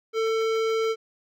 sine tone with hard clipping, 446.5 Hz, A4, 25 cents sharp, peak -24 dBFS, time 0.13-0.96 s, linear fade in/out 50 ms, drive 17 dB, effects none

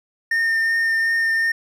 triangle tone with vibrato, 1819 Hz, A#6, 43 cents flat, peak -15 dBFS, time 0.31-1.52 s, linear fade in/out 5 ms, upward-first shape triangle, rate 2.7 Hz, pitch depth 13 cents each way, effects none

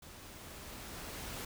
pink noise with level ramp, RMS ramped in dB -53 to -42 dBFS, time 0.02-1.45 s, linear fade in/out 5 ms, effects none

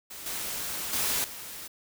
white noise with level steps, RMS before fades -42 / -34 / -28 / -41 dBFS, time 0.1-1.68 s, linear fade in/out 10 ms, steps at 0.26 / 0.93 / 1.24 s, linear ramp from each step 2 ms, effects none

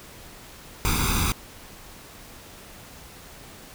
pink noise with comb filter, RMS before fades -23 dBFS, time 0.85-1.32 s, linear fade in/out 0 ms, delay 0.82 ms, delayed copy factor +1, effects pink hiss -45 dBFS RMS until 3.74 s

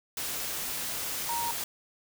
sine tone in noise, 937 Hz, A#5, 9 cents sharp, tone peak -30 dBFS, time 1.29-1.51 s, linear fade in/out 2 ms, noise white, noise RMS -34 dBFS, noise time 0.17-1.64 s, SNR +1 dB, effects none

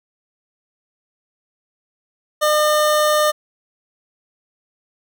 25% pulse tone, 605 Hz, D#5, 49 cents flat, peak -10 dBFS, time 2.41-3.32 s, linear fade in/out 20 ms, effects none

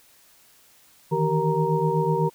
sine tone cluster, 153.7 / 161.7 / 385.9 / 465.7 / 933 Hz, D#3 / E3 / G4 / A#4 / A#5, -21 / -33 / -27 / -2 / +1 cents, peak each -26 dBFS, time 1.11-2.3 s, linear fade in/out 20 ms, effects white hiss -56 dBFS RMS until 2.34 s

